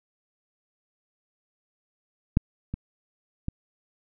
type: clicks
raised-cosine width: 5 ms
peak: -6 / -18 / -16 dBFS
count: 3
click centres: 2.371 / 2.74 / 3.484 s
effects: none